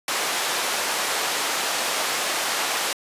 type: band-pass noise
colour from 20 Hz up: pink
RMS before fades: -25 dBFS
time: 0.08-2.93 s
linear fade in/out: 2 ms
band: 620 to 11000 Hz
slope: 12 dB/octave
effects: resampled to 32000 Hz